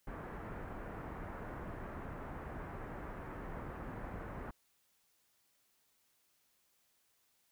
pink low-pass noise, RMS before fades -45 dBFS, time 0.07-4.51 s, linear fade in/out 5 ms, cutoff 1700 Hz, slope 24 dB/octave, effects white hiss -75 dBFS RMS until 7.51 s

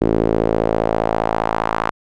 sawtooth tone with band-pass filter sweep, 55 Hz, A1, in tune, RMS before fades -18 dBFS, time 0.01-1.91 s, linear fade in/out 10 ms, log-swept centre 360 to 1100 Hz, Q 1.9, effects none

